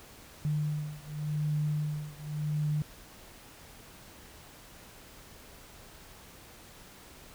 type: beating tone pair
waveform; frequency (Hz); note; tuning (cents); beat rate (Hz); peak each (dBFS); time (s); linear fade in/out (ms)
sine; 150 / 150.88; D3 / D3; +37 / +47; 0.88; -32 / -33; 0.45-2.82; 0
effects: pink hiss -52 dBFS RMS until 7.34 s